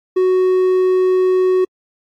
triangle tone, 370.5 Hz, F#4, 2 cents sharp, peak -9 dBFS, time 0.16-1.65 s, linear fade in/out 10 ms, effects AAC 64 kbps

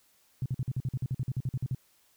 sine tone bursts, 127.9 Hz, C3, 39 cents flat, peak -27 dBFS, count 16, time 0.42-1.748 s, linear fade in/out 2 ms, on 38 ms, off 48 ms, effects white hiss -66 dBFS RMS until 2.16 s

